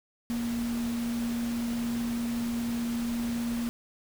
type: tone in noise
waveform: sine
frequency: 235.5 Hz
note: A#3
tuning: 18 cents sharp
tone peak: -28 dBFS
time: 0.3-3.69 s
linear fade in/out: 0 ms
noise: pink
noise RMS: -41 dBFS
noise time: 0.3-3.69 s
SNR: +10 dB
effects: none